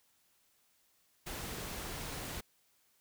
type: noise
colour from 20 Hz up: pink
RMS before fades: -42 dBFS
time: 1.26-2.41 s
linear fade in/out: 10 ms
effects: white hiss -72 dBFS RMS until 3 s